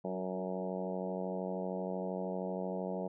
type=harmonic tone with a mistuned harmonic; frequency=92.9 Hz; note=F#2; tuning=7 cents sharp; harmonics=2 / 3 / 4 / 5 / 6 / 7 / 8 / 9 / 10; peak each=-39 / -48 / -44 / -42 / -42 / -43 / -50 / -48 / -54 dBFS; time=0.04-3.08 s; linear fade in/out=10 ms; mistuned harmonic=4; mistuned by=-20 cents; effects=none